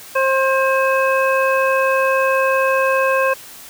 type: harmonic tone with a mistuned harmonic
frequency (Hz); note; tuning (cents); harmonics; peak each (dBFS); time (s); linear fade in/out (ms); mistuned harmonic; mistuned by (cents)
532; C5; +29; 1 / 2 / 3 / 5; -16 / -19 / -21 / -23; 0.15-3.34; 10; 5; -59
effects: white hiss -38 dBFS RMS until 3.69 s